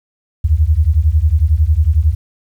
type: beating tone pair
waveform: sine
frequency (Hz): 72.2 / 83.2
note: D2 / E2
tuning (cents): -29 / +17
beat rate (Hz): 11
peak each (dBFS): -12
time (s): 0.44-2.15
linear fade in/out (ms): 10
effects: 8-bit